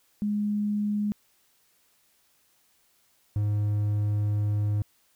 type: tone pair in turn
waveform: sine / triangle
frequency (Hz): 207.7 / 104.11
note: G#3 / G#2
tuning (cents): 0 / +5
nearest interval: octave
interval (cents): 1195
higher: first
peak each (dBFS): -24 / -21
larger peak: second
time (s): 0.22-1.12 / 3.36-4.82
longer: second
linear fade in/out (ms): 0
effects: white hiss -66 dBFS RMS until 5.15 s